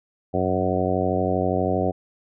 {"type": "harmonic tone with a mistuned harmonic", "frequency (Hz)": 92.5, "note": "F#2", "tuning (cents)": 0, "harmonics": [1, 2, 3, 4, 5, 6, 7, 8], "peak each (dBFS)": [-28, -28, -28, -28, -28, -28, -28, -28], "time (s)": [0.33, 1.92], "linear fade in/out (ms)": 20, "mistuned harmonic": 1, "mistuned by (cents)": 32, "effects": []}